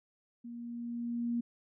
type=tone with level ramp; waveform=sine; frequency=236.7 Hz; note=A#3; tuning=27 cents sharp; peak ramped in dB=-42 to -29 dBFS; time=0.44-1.41 s; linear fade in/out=10 ms; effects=none